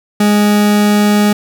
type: tone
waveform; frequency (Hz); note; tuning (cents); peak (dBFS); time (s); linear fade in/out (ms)
40% pulse; 207.7; G#3; 0; -7; 0.2-1.33; 5
effects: none